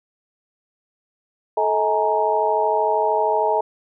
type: tone cluster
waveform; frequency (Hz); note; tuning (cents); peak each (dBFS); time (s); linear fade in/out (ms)
sine; 435.4 / 635 / 839 / 932; A4 / D#5 / G#5 / A#5; -18 / +35 / +17 / -1; -22; 1.57-3.61; 5
effects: none